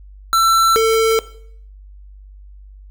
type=tone pair in turn; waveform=square; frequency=1340 / 447.2 Hz; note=E6 / A4; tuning=+28 / +28 cents; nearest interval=octave + perfect fifth; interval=1900 cents; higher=first; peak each=-12 dBFS; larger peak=neither; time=0.33-0.76 / 0.76-1.19 s; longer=neither; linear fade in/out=0 ms; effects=noise-tail reverb RT60 0.6 s tail -17 dB re dry + added 49 Hz sine -37 dBFS peak until 2.9 s